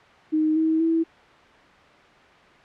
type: tone with pitch steps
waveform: sine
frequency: 311.1 / 319.1 / 327.3 Hz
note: D#4 / D#4 / E4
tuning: 0 / +44 / -12 cents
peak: -18 dBFS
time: 0.32-1.04 s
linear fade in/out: 20 ms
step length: 240 ms
effects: white hiss -50 dBFS RMS until 2.64 s + low-pass 2000 Hz 12 dB/octave